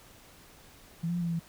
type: tone with pitch steps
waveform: sine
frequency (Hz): 166.6 / 173 / 175.5 / 170.6 / 168.6 / 166.5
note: E3 / F3 / F3 / F3 / E3 / E3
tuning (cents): +19 / -16 / +9 / -40 / +39 / +18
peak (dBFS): -28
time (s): 1.03-1.396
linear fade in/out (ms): 10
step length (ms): 61
effects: pink hiss -55 dBFS RMS until 1.48 s